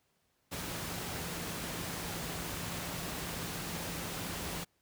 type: tone in noise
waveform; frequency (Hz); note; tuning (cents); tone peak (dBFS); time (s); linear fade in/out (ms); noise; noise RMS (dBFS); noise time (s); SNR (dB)
sine; 170; F3; -46; -46; 0.51-4.65; 20; pink; -39; 0.51-4.65; -10
effects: pink hiss -75 dBFS RMS until 4.81 s + high-pass 60 Hz 12 dB/octave